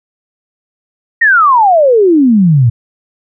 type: exponential sweep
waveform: sine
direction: down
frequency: 1900 to 111.3 Hz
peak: -4 dBFS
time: 1.21-2.7 s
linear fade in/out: 10 ms
effects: none